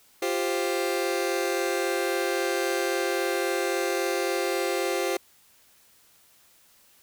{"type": "chord", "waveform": "sawtooth", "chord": "F suspended second", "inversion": "none", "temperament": "just", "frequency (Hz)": [349.2, 392.9, 523.8], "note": ["F4", "G4", "C5"], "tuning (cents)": [0, 4, 2], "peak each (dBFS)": -25, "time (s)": [0.22, 5.17], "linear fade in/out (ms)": 5, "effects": ["white hiss -59 dBFS RMS until 7.02 s"]}